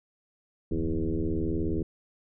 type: tone with frequency modulation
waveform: sine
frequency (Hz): 167.4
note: E3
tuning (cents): +27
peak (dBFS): -25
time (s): 0.71-1.83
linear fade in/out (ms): 5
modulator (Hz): 79.4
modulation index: 3.1
effects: none